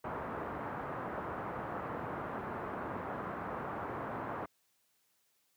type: low-pass noise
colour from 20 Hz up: white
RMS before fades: -40 dBFS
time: 0.04-4.46 s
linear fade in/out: 5 ms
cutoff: 1300 Hz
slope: 24 dB/octave
effects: white hiss -75 dBFS RMS until 5.56 s + high-pass 80 Hz 12 dB/octave